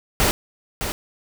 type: noise with echo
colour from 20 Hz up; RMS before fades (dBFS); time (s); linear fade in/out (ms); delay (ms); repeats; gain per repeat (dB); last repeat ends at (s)
pink; -18; 0.2-0.31; 0; 610; 1; -8; 0.92
effects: none